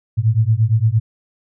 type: beating tone pair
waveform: sine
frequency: 106.9 / 115.6 Hz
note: A2 / A#2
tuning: -49 / -14 cents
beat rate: 8.7 Hz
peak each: -15 / -15 dBFS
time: 0.17-1 s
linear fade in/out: 20 ms
effects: none